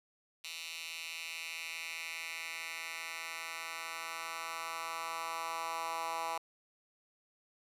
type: tone with high-pass filter sweep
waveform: 10% pulse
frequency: 164.8 Hz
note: E3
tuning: in tune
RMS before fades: -41 dBFS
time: 0.44-6.38 s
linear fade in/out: 5 ms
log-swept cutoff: 3100 to 920 Hz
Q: 2.3
effects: resampled to 32000 Hz + 10-bit